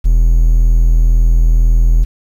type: tone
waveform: triangle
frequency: 40.99 Hz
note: E1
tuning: 9 cents flat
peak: -4 dBFS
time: 0.04-2.05 s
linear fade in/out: 20 ms
effects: 7-bit